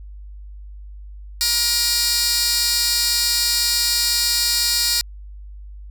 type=tone with high-pass filter; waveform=15% pulse; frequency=474 Hz; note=A#4; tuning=29 cents sharp; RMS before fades=-19 dBFS; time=1.41-5.01 s; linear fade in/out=0 ms; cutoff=4500 Hz; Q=1.5; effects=added 50 Hz sine -34 dBFS peak until 5.9 s